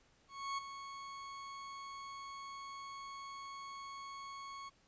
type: tone with ADSR envelope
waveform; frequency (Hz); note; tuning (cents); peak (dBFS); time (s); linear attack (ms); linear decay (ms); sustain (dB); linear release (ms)
40% pulse; 1104; C#6; -7; -35; 0.28-4.7; 300; 11; -10; 21
effects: pink hiss -70 dBFS RMS until 4.87 s + resampled to 16000 Hz